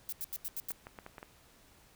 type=noise bursts; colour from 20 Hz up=violet; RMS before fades=-38 dBFS; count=6; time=0.09-0.719 s; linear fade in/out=0 ms; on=34 ms; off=85 ms
type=clicks; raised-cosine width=0.5 ms; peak=-30 dBFS; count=6; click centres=0.706 / 0.869 / 0.988 / 1.064 / 1.182 / 1.229 s
effects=pink hiss -62 dBFS RMS until 1.95 s

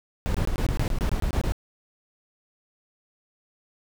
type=noise bursts; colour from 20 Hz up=brown; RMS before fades=-24 dBFS; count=12; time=0.26-1.521 s; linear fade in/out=0 ms; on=84 ms; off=23 ms; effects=none

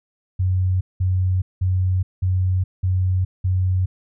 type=tone bursts; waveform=sine; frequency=92.5 Hz; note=F#2; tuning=in tune; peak=-16 dBFS; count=6; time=0.39-3.86 s; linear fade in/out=10 ms; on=420 ms; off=190 ms; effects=none

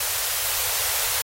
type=band-stop noise; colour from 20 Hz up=white; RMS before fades=-24 dBFS; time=0-1.22 s; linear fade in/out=5 ms; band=110 to 440 Hz; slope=48 dB/octave; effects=AAC 48 kbps

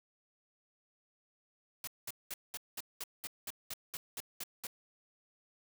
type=noise bursts; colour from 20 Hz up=white; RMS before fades=-41 dBFS; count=13; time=1.84-4.669 s; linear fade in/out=2 ms; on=33 ms; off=200 ms; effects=none

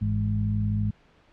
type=harmonic tone with a mistuned harmonic; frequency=52.1 Hz; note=G#1; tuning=6 cents sharp; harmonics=1 / 2 / 3 / 4; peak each=-33 / -24 / -37 / -29 dBFS; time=0.01-0.91 s; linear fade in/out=10 ms; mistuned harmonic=3; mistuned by=+79 cents; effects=pink hiss -59 dBFS RMS until 1.32 s + low-pass 3000 Hz 12 dB/octave

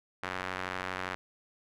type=tone with band-pass filter; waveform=sawtooth; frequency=92.5 Hz; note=F#2; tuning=in tune; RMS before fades=-37 dBFS; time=0.23-1.15 s; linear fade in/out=0 ms; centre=1600 Hz; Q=1.2; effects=none

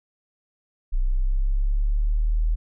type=exponential sweep; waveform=sine; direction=up; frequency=30.83 to 40.55 Hz; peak=-18 dBFS; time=0.92-2.56 s; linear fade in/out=20 ms; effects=none

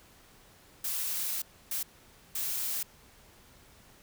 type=noise bursts at uneven times; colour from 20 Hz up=blue; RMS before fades=-33 dBFS; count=3; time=0.84-1.42 / 1.71-1.83 / 2.35-2.83 s; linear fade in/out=5 ms; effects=pink hiss -58 dBFS RMS until 4.02 s

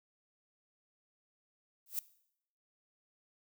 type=noise with exponential growth; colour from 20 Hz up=violet; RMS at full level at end=-31 dBFS; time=1.86-1.99 s; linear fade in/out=2 ms; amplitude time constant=28 ms; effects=noise-tail reverb RT60 0.7 s tail -19 dB re dry

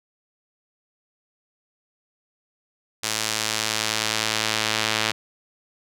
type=tone with band-pass filter sweep; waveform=sawtooth; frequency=109.6 Hz; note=A2; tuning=6 cents flat; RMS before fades=-25 dBFS; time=3.03-5.12 s; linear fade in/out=10 ms; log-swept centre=6300 to 3500 Hz; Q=0.85; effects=none

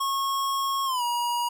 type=tone with pitch glide; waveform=square; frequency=1093 to 957 Hz; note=C#6 to A#5; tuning=-25 to +45 cents; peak=-25 dBFS; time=0-1.49 s; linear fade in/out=10 ms; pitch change=-230 cents; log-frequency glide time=0.85-1.03 s; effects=none

